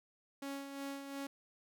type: tone with tremolo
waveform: sawtooth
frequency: 277.2 Hz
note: C#4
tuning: in tune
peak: -36 dBFS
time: 0.42-1.27 s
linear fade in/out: 5 ms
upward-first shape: sine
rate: 2.8 Hz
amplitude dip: 50%
effects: none